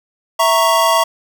square chord, A# diminished, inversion second, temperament equal, 659.3 / 932.3 / 1108.7 Hz, E5 / A#5 / C#6, 0 / 0 / 0 cents, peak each -16 dBFS, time 0.39-1.04 s, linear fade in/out 10 ms, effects none

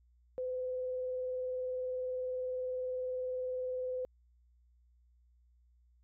sine tone with vibrato, 508 Hz, B4, 49 cents sharp, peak -34 dBFS, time 0.38-4.05 s, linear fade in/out 0 ms, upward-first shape triangle, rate 20 Hz, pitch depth 21 cents each way, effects added 60 Hz sine -64 dBFS peak until 6.03 s

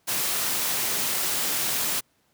white noise, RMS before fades -26 dBFS, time 0.07-2.01 s, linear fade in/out 20 ms, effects pink hiss -67 dBFS RMS until 2.33 s + high-pass 100 Hz 12 dB/octave

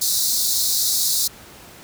pink high-pass noise, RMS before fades -20 dBFS, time 0.01-1.28 s, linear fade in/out 10 ms, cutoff 3800 Hz, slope 96 dB/octave, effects pink hiss -43 dBFS RMS until 1.83 s + high-pass 60 Hz 12 dB/octave

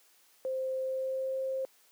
sine tone with pitch glide, 523 to 529.1 Hz, C5 to C5, -1 to +19 cents, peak -30 dBFS, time 0.45-1.65 s, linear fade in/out 0 ms, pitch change +20 cents, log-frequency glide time 0.78-1.39 s, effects white hiss -64 dBFS RMS until 1.91 s + high-pass 300 Hz 12 dB/octave

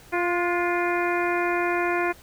harmonic tone with a mistuned harmonic, 349.2 Hz, F4, in tune, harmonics 1 / 2 / 3 / 4 / 5 / 6 / 7, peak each -25 / -28 / -30 / -31 / -32 / -33 / -33 dBFS, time 0.12-2.13 s, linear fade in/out 20 ms, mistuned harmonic 4, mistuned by +41 cents, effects pink hiss -50 dBFS RMS until 2.22 s

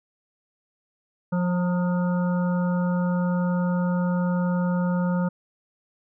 harmonic tone with a mistuned harmonic, 177.9 Hz, F3, 32 cents sharp, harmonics 1 / 3 / 5 / 7 / 8, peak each -21 / -31 / -35 / -38 / -39 dBFS, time 1.32-5.29 s, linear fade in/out 10 ms, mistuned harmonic 5, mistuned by +40 cents, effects none

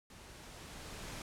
pink noise with level ramp, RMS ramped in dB -55 to -44 dBFS, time 0.1-1.22 s, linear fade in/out 2 ms, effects low-pass 10000 Hz 12 dB/octave

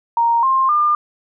sine tone with pitch steps, 932.3 / 1058.6 / 1202.1 Hz, A#5 / C6 / D6, 0 / +20 / +40 cents, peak -12 dBFS, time 0.17-0.95 s, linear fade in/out 2 ms, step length 260 ms, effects none

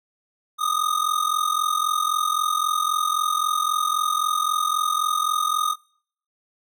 square ring-modulated tone, 1232 Hz, D#6, 17 cents flat, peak -18 dBFS, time 0.58-5.76 s, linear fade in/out 50 ms, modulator 21.9 Hz, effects noise-tail reverb RT60 0.6 s tail -26 dB re dry

